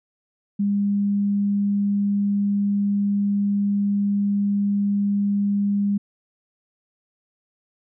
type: tone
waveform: sine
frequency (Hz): 202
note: G#3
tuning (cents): -48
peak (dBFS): -18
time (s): 0.59-5.98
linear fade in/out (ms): 10
effects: none